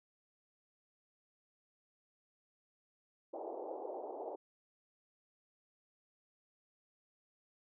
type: band-pass noise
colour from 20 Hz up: pink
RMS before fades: -44 dBFS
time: 3.33-4.36 s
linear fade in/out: 10 ms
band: 340 to 840 Hz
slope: 48 dB/octave
effects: none